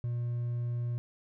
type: tone with hard clipping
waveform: triangle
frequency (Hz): 120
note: B2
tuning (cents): -49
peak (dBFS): -31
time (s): 0.04-0.98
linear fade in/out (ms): 0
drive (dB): 5
effects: none